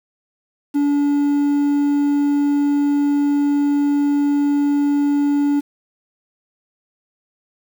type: tone with quantisation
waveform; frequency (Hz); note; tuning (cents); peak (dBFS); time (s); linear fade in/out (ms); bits
triangle; 287.4; D4; -37; -12; 0.74-5.61; 20; 7
effects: none